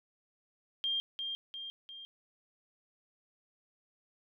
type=tone with echo; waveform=sine; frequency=3199 Hz; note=G7; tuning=34 cents sharp; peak=-30 dBFS; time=0.84-1 s; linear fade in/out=0 ms; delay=350 ms; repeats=3; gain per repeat=-5 dB; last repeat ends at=2.05 s; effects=none